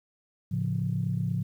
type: chord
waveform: sine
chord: A augmented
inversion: none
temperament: equal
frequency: 110 / 138.59 / 174.61 Hz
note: A2 / C#3 / E#3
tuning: 0 / 0 / 0 cents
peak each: -30 dBFS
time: 0.51-1.43 s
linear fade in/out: 10 ms
effects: tanh soft clip ceiling -16 dBFS + 10-bit